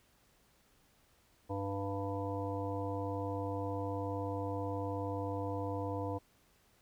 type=harmonic tone; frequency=98.9 Hz; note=G2; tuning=16 cents sharp; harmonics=1 / 3 / 5 / 7 / 9 / 10; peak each=-39 / -41 / -40 / -44 / -46 / -46 dBFS; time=1.49-6.19 s; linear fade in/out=20 ms; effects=pink hiss -69 dBFS RMS until 6.81 s